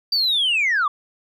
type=linear sweep; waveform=sine; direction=down; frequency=4698 to 1108.7 Hz; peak=-15 dBFS; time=0.12-0.88 s; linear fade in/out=5 ms; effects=tanh soft clip ceiling -14 dBFS